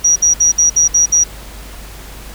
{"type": "tone bursts", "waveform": "sine", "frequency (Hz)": 5770, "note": "F#8", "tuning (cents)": -44, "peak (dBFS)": -7, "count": 7, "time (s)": [0.04, 1.24], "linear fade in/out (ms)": 10, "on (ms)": 120, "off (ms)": 60, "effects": ["added 50 Hz sine -32 dBFS peak until 2.34 s", "pink hiss -35 dBFS RMS until 2.34 s"]}